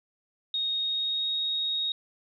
sine tone with pitch glide, 3729 to 3755 Hz, A#7 to A#7, 0 to +12 cents, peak -26 dBFS, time 0.54-1.92 s, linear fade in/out 2 ms, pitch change +12 cents, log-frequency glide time 0.78-1.38 s, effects none

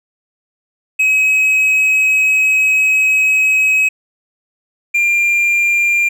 triangle tone pair in turn, 2549 / 2391 Hz, D#7 / D7, +41 / +30 cents, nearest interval minor second, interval 111 cents, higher first, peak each -8 / -9 dBFS, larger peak first, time 0.99-3.89 / 4.94-6.09 s, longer first, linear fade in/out 10 ms, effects none

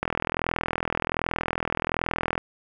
click train, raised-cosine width 0.5 ms, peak -9 dBFS, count 98, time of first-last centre 0.03-2.379 s, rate 41.3 Hz, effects none

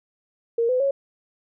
sine tone with pitch steps, 464.3 / 506.3 / 552.1 Hz, A#4 / B4 / C#5, -7 / +43 / -7 cents, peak -18 dBFS, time 0.58-0.91 s, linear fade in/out 5 ms, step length 110 ms, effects none

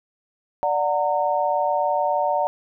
sine chord, D augmented, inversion none, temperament just, 587.3 / 734.2 / 917.7 Hz, D5 / F#5 / A#5, 0 / -14 / -27 cents, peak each -23 dBFS, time 0.63-2.47 s, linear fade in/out 0 ms, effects none

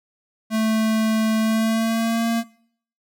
square tone with pitch glide, 220 to 229.9 Hz, A3 to A#3, 0 to -24 cents, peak -19 dBFS, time 0.5-2.44 s, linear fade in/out 50 ms, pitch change +76 cents, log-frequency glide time 1.4-2.28 s, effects noise-tail reverb RT60 0.6 s tail -21 dB re dry

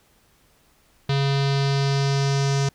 square tone with low-pass filter sweep, 138.59 Hz, C#3, in tune, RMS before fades -21 dBFS, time 1.09-2.69 s, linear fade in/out 5 ms, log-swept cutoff 4000 to 6100 Hz, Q 2.9, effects pink hiss -60 dBFS RMS until 2.74 s

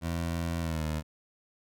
20% pulse tone with pitch glide, 84.1 to 77.57 Hz, E2 to D#2, +35 to -5 cents, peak -25 dBFS, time 0.01-1.03 s, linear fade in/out 50 ms, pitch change -140 cents, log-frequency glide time 0.6-0.84 s, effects none

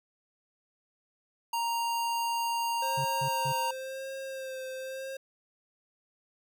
square tone, 932.3 Hz, A#5, in tune, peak -29 dBFS, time 1.53-3.71 s, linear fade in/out 5 ms
square tone with vibrato, 529 Hz, C5, 19 cents sharp, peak -37 dBFS, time 2.82-5.17 s, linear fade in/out 5 ms, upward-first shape sine, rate 0.94 Hz, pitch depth 25 cents each way
triangle tone bursts, 138.1 Hz, C#3, 6 cents flat, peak -31 dBFS, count 3, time 2.97-3.527 s, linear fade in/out 10 ms, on 79 ms, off 160 ms
effects none

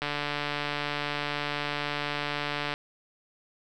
click train, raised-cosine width 0.3 ms, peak -14 dBFS, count 398, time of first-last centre 0.02-2.739 s, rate 146 Hz, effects none

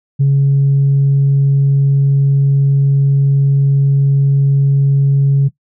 sine tone, 138.7 Hz, C#3, 1 cent sharp, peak -6 dBFS, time 0.19-5.49 s, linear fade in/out 20 ms, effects noise-tail reverb RT60 0.1 s tail -17 dB re dry + tanh soft clip ceiling -5 dBFS

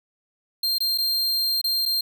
45% pulse tone with dropouts, 4186 Hz, C8, in tune, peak -20 dBFS, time 0.63-2.01 s, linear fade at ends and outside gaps 5 ms, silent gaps 0.784-0.804 / 0.977-0.983 / 1.615-1.641 / 1.855-1.859 s, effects none

